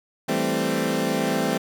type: chord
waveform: 20% pulse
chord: A minor seventh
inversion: second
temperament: equal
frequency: 164.81 / 196 / 220 / 261.6 Hz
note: E3 / G3 / A3 / C4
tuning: 0 / 0 / 0 / 0 cents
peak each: -24 / -23 / -22 / -21 dBFS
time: 0.28-1.58 s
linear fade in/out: 10 ms
effects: none